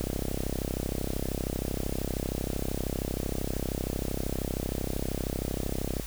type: click train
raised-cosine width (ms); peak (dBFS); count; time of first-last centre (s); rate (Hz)
2; -17; 198; 0.01-5.998; 32.9
effects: added 50 Hz sine -36 dBFS peak until 6.06 s + white hiss -43 dBFS RMS until 6.06 s